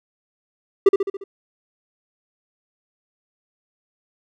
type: tone with echo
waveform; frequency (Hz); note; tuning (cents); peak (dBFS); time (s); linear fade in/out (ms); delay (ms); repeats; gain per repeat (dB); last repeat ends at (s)
triangle; 393.4; G4; +6; -5; 0.86-0.89; 5; 70; 5; -5; 1.24
effects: none